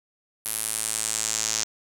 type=tone with band-pass filter sweep; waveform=square; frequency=55 Hz; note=A1; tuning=in tune; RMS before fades=-28 dBFS; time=0.45-1.64 s; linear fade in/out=5 ms; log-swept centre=11000 to 6300 Hz; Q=3.1; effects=none